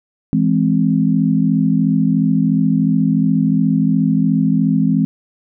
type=chord; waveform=sine; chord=E augmented; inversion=none; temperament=equal; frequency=164.81 / 207.7 / 261.6 Hz; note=E3 / G#3 / B#3; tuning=0 / 0 / 0 cents; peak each=-16 dBFS; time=0.33-5.05 s; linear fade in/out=0 ms; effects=none